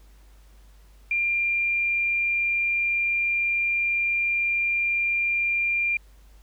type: tone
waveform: sine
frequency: 2389 Hz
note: D7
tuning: 29 cents sharp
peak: -21 dBFS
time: 1.11-5.97 s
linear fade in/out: 2 ms
effects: added 50 Hz sine -49 dBFS peak until 6.42 s + pink hiss -61 dBFS RMS until 6.42 s